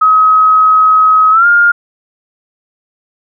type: tone with pitch glide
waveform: sine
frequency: 1272 to 1411.4 Hz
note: D#6 to F6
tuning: +38 to +18 cents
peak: -4 dBFS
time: 0.01-1.72 s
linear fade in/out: 10 ms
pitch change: +180 cents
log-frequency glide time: 1.31-1.46 s
effects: none